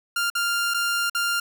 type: tone with dropouts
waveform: sawtooth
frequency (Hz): 1396.9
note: F6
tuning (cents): 0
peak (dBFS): -18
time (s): 0.16-1.4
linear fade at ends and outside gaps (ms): 5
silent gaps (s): 0.301-0.351 / 0.739-0.743 / 1.098-1.148
effects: none